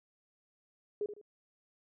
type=tone with echo; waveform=sine; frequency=415.3 Hz; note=G#4; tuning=in tune; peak=-31 dBFS; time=1.01-1.06 s; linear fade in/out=2 ms; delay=77 ms; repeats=2; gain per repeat=-10 dB; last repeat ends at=1.214 s; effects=none